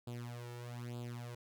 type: tone with flanger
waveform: sawtooth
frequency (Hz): 120.5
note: B2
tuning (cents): -42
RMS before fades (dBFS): -45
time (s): 0.07-1.35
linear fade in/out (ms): 5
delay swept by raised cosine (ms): 0.25 to 2.25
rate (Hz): 1.1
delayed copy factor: +0.8
effects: none